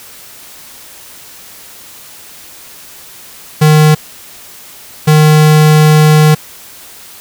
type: tone bursts at uneven times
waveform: square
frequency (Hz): 153.5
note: D#3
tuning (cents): -23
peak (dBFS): -4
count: 2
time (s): 3.61-3.95 / 5.07-6.35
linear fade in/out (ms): 10
effects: white hiss -34 dBFS RMS until 7.2 s